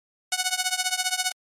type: tone with tremolo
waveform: 5% pulse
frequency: 738 Hz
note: F#5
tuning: 5 cents flat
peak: -8 dBFS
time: 0.32-1.32 s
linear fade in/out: 2 ms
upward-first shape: triangle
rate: 15 Hz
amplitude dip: 95%
effects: MP3 64 kbps